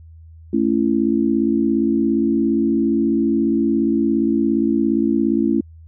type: chord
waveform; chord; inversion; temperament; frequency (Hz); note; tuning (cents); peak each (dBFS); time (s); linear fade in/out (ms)
sine; A major; none; equal with one note detuned; 220 / 277.2 / 334.6; A3 / C#4 / E4; 0 / 0 / +26; -19; 0.53-5.61; 5
effects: added 81 Hz sine -39 dBFS peak until 5.87 s